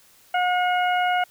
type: harmonic tone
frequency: 722 Hz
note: F#5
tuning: 43 cents flat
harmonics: 1 / 2 / 3 / 4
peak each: -20 / -26 / -30 / -32 dBFS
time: 0.34-1.24 s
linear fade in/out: 5 ms
effects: white hiss -55 dBFS RMS until 1.3 s